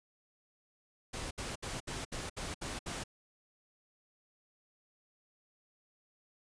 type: noise bursts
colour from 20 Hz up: pink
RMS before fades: -40 dBFS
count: 8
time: 1.13-3.039 s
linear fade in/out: 10 ms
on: 180 ms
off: 67 ms
effects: resampled to 22050 Hz